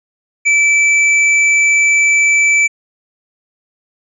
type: tone with hard clipping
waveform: sine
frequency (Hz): 2317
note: D7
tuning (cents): -24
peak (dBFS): -10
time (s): 0.45-2.68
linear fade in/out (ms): 20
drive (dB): 10
effects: resampled to 22050 Hz